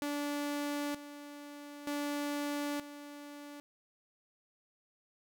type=tone with tremolo; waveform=sawtooth; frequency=290 Hz; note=D4; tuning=22 cents flat; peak=-30 dBFS; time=0.02-3.6 s; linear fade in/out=0 ms; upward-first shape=square; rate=0.54 Hz; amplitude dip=75%; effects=none